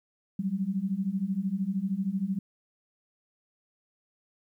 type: beating tone pair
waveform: sine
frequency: 185 / 198 Hz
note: F#3 / G3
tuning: 0 / +18 cents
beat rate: 13 Hz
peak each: -31 / -29 dBFS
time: 0.39-2.39 s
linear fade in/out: 5 ms
effects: 11-bit